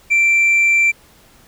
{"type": "tone with tanh clipping", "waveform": "sine", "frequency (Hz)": 2349, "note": "D7", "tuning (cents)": 0, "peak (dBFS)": -11, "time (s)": [0.1, 0.92], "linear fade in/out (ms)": 20, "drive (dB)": 2, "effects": ["pink hiss -49 dBFS RMS until 1.47 s"]}